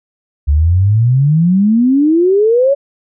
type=exponential sweep; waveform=sine; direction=up; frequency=69.3 to 572 Hz; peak=-7 dBFS; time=0.47-2.75 s; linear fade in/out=20 ms; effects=none